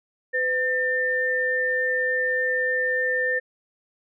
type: tone pair together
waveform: sine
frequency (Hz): 505 / 1798.3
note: B4 / A6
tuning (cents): +39 / +37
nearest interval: octave + minor seventh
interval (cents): 2198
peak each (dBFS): -26 / -22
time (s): 0.33-3.4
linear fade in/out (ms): 20
effects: none